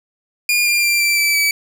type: tone with pitch steps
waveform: sawtooth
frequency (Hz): 2423 / 2397 / 2370 / 2345 / 2319 / 2294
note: D#7 / D7 / D7 / D7 / D7 / D7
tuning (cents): -47 / +35 / +15 / -3 / -22 / -41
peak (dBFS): -10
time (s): 0.49-1.51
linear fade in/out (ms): 2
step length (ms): 170
effects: none